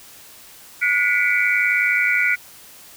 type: tone cluster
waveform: sine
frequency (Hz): 1448 / 1983 / 2094 / 2267 / 2366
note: F#6 / B6 / C7 / C#7 / D7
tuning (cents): -38 / +7 / +1 / +38 / +12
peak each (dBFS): -21 / -21 / -26 / -20 / -26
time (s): 0.81-2.36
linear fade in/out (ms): 20
effects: white hiss -44 dBFS RMS until 2.96 s